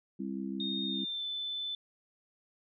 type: harmonic tone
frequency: 66.3 Hz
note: C2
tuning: 23 cents sharp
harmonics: 3 / 4 / 5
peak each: -37 / -39 / -41 dBFS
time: 0.19-1.05 s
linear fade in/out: 10 ms
type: tone with pitch glide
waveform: sine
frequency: 3691 to 3518 Hz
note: A#7 to A7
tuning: -18 to -1 cents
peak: -34 dBFS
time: 0.6-1.75 s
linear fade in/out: 2 ms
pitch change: -83 cents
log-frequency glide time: 0.85-1.25 s
effects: none